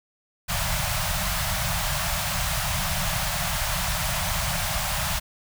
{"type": "band-stop noise", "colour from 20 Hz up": "pink", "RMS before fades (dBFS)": -26, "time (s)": [0.48, 5.2], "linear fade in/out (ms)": 20, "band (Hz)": [190, 580], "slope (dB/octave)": 96, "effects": []}